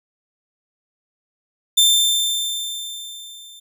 sawtooth tone with level ramp, 3573 Hz, A7, 26 cents sharp, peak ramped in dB -7 to -37 dBFS, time 1.77-3.6 s, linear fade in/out 10 ms, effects none

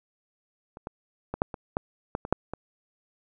clicks, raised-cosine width 1 ms, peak -28 / -20 / -17 / -8 / -21 / -12 / -14 / -21 / -6 / -19 dBFS, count 10, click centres 0.771 / 0.871 / 1.34 / 1.419 / 1.542 / 1.769 / 2.151 / 2.251 / 2.326 / 2.536 s, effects none

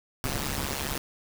pink noise with amplitude modulation, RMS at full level -27 dBFS, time 0.24-0.98 s, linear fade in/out 0 ms, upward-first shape sine, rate 139 Hz, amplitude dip 100%, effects none

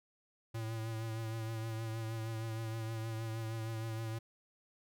square tone with vibrato, 112.2 Hz, A2, 34 cents sharp, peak -38 dBFS, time 0.54-4.19 s, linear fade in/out 10 ms, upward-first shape triangle, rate 6.4 Hz, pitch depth 37 cents each way, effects none

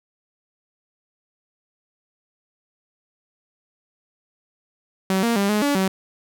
sawtooth tone with pitch steps, 190.2 / 233.4 / 199.3 / 210.6 / 286.3 / 190.4 Hz, F#3 / A#3 / G3 / G#3 / D4 / F#3, +48 / +2 / +29 / +24 / -44 / +50 cents, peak -14 dBFS, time 5.1-5.88 s, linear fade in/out 2 ms, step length 130 ms, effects none

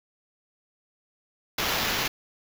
white noise with sample-and-hold, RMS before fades -27 dBFS, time 1.58-2.08 s, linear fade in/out 5 ms, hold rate 8820 Hz, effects none

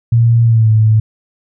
sine tone with pitch glide, 116.54 to 109.37 Hz, A#2 to A2, 0 to -10 cents, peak -6 dBFS, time 0.12-1 s, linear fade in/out 5 ms, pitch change -110 cents, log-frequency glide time 0.44-0.7 s, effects none

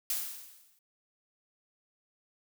blue noise with exponential decay, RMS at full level -30 dBFS, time 0.1-0.79 s, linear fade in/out 2 ms, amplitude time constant 150 ms, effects none

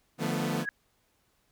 sawtooth chord, B half-diminished seventh, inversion first, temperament equal with one note detuned, 149.74 / 174.61 / 220 / 246.9 Hz, D3 / F3 / A3 / B3, +34 / 0 / 0 / 0 cents, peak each -30 dBFS, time 0.18-0.66 s, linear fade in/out 50 ms
sine tone with exponential growth, 1661.2 Hz, G#6, in tune, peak -26 dBFS, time 0.57-0.69 s, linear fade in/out 1 ms, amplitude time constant 25 ms
effects pink hiss -71 dBFS RMS until 1.51 s

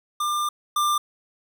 square tone pair in turn, 1196 / 1190.3 Hz, D6 / D6, +31 / +23 cents, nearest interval unison, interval 8 cents, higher first, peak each -23 / -20 dBFS, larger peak second, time 0.2-0.49 / 0.76-0.98 s, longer first, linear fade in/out 5 ms, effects none

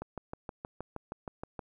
click train, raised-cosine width 1 ms, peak -24 dBFS, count 11, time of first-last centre 0.02-1.592 s, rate 6.36 Hz, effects 11-bit

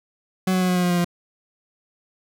40% pulse tone with pitch steps, 186.6 / 184.78 / 182.97 / 181.18 / 179.41 / 177.66 / 175.92 / 174.2 Hz, F#3 / F#3 / F#3 / F#3 / F3 / F3 / F3 / F3, +15 / -2 / -19 / -36 / +47 / +30 / +13 / -4 cents, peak -17 dBFS, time 0.47-1.046 s, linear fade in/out 5 ms, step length 72 ms, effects none

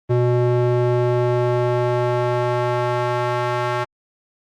square tone with band-pass filter sweep, 122.3 Hz, B2, 16 cents flat, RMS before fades -19 dBFS, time 0.09-3.85 s, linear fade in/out 20 ms, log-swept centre 330 to 1100 Hz, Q 0.96, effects Opus 32 kbps

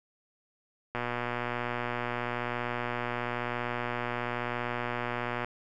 click train, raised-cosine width 0.5 ms, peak -17 dBFS, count 545, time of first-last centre 0.95-5.446 s, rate 121 Hz, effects none

